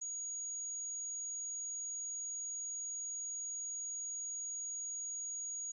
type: tone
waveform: sine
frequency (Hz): 6730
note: G#8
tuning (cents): +22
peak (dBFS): -39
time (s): 0.01-5.72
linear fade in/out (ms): 10
effects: none